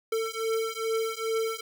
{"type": "beating tone pair", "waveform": "square", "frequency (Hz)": [446.5, 448.9], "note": ["A4", "A4"], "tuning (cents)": [25, 35], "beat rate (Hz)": 2.4, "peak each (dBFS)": -31, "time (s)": [0.12, 1.61], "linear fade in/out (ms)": 5, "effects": []}